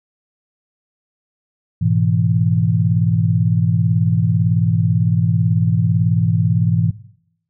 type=chord; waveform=sine; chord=E major; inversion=first; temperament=equal with one note detuned; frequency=105.4 / 123.47 / 164.81 Hz; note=G#2 / B2 / E3; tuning=+26 / 0 / 0 cents; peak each=-17 / -19 / -17 dBFS; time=1.81-6.91 s; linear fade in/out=10 ms; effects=noise-tail reverb RT60 0.7 s tail -17 dB re dry